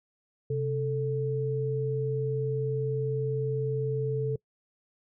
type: tone pair together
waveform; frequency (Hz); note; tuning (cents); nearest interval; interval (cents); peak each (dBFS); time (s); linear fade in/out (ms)
sine; 132.1 / 440; C3 / A4; +17 / 0; octave + major sixth; 2083; -29 / -29; 0.5-4.36; 5
effects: noise-tail reverb RT60 0.1 s tail -24 dB re dry